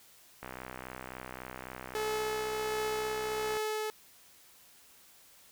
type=click train; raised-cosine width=0.5 ms; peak=-26 dBFS; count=201; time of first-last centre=0.43-3.57 s; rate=63.7 Hz
type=tone with tremolo; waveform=sawtooth; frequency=430.6 Hz; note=A4; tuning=37 cents flat; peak=-27 dBFS; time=1.95-3.9 s; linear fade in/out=0 ms; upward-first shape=triangle; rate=1.4 Hz; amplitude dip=25%
effects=white hiss -59 dBFS RMS until 5.51 s